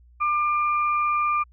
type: tone pair together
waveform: sine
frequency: 1195 / 2390 Hz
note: D6 / D7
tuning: +30 / +30 cents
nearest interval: octave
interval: 1200 cents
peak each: -20 / -30 dBFS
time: 0.2-1.44 s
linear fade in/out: 20 ms
effects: added 60 Hz sine -50 dBFS peak until 1.52 s